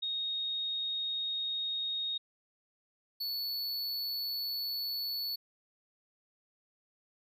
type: tone pair in turn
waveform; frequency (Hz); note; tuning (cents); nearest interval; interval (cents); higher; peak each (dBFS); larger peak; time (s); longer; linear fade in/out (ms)
sine / square; 3729 / 4435; A#7 / C#8; 0 / 0; minor third; 300; second; -32 / -34; first; 0.02-2.18 / 3.2-5.36; neither; 10
effects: none